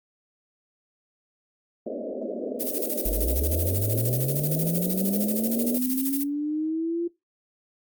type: band-pass noise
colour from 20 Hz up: white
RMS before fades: -32 dBFS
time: 1.86-5.78 s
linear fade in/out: 5 ms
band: 210 to 640 Hz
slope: 96 dB/octave
type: noise with tremolo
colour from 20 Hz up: violet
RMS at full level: -27 dBFS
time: 2.59-6.24 s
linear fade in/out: 20 ms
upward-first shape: square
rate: 13 Hz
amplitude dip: 65%
type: linear sweep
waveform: sine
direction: up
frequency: 43.65 to 345.9 Hz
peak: -24 dBFS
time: 3.05-7.08 s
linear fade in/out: 10 ms
effects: noise-tail reverb RT60 0.2 s tail -20 dB re dry + Opus 48 kbps